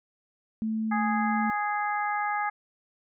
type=tone; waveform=sine; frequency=220 Hz; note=A3; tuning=in tune; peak=-26 dBFS; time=0.62-1.5 s; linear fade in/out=0 ms
type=harmonic tone; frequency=415.3 Hz; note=G#4; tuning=in tune; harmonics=2 / 3 / 4 / 5; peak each=-28 / -32 / -34 / -36 dBFS; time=0.91-2.5 s; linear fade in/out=10 ms
effects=none